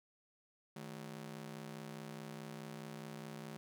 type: ring-modulated tone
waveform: sawtooth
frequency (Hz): 185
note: F#3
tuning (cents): 0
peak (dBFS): -39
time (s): 0.76-3.57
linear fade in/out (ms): 0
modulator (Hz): 32.4
effects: none